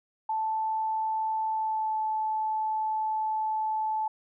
sine tone with pitch glide, 878 to 869.9 Hz, A5 to A5, -4 to -20 cents, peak -26 dBFS, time 0.29-4.08 s, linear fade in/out 5 ms, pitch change -16 cents, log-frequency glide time 1.49-1.99 s, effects none

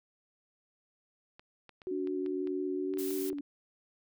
clicks, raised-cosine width 0.3 ms, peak -35 dBFS, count 11, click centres 1.395 / 1.693 / 1.818 / 2.073 / 2.262 / 2.473 / 2.938 / 2.973 / 3.107 / 3.301 / 3.385 s
sine tone with pitch glide, 370 to 378.2 Hz, F#4 to F#4, 0 to +38 cents, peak -33 dBFS, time 1.87-3.33 s, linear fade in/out 0 ms, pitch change +38 cents, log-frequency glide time 2.81-2.92 s
sine tone with vibrato, 288.7 Hz, D4, 30 cents flat, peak -35 dBFS, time 1.91-3.41 s, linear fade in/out 5 ms, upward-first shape square, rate 5.9 Hz, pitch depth 21 cents each way
blue noise, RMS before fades -42 dBFS, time 2.98-3.3 s, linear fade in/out 10 ms
effects none

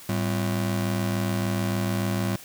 35% pulse ring-modulated tone, 150.4 Hz, D3, 42 cents sharp, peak -19 dBFS, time 0.09-2.36 s, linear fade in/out 2 ms, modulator 43.4 Hz, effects white hiss -45 dBFS RMS until 2.44 s

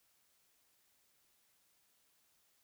silence, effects white hiss -74 dBFS RMS until 2.63 s

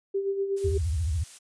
sine tone with tremolo, 393.5 Hz, G4, 7 cents sharp, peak -23 dBFS, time 0.14-0.78 s, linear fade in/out 10 ms, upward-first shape sine, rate 8.2 Hz, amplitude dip 55%
blue noise, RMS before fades -43 dBFS, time 0.56-1.39 s, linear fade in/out 20 ms
sine tone with vibrato, 80.2 Hz, E2, 47 cents flat, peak -24 dBFS, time 0.64-1.24 s, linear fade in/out 10 ms, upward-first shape sine, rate 14 Hz, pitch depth 250 cents each way
effects resampled to 22050 Hz

